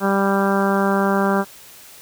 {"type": "harmonic tone", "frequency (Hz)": 196.7, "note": "G3", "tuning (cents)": 6, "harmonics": [1, 2, 3, 4, 5, 6, 7, 8], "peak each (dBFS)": [-19, -22, -24, -25, -26, -27, -27, -28], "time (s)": [0, 1.45], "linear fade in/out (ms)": 50, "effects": ["white hiss -43 dBFS RMS until 2.01 s"]}